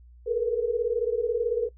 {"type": "tone cluster", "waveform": "sine", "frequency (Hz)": [429.8, 465.5, 483.7], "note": ["A4", "A#4", "B4"], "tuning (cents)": [-41, -2, -36], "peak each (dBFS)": [-29, -27, -27], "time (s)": [0.26, 1.69], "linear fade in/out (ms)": 20, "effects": ["noise-tail reverb RT60 0.1 s tail -20 dB re dry", "added 60 Hz sine -48 dBFS peak until 1.77 s"]}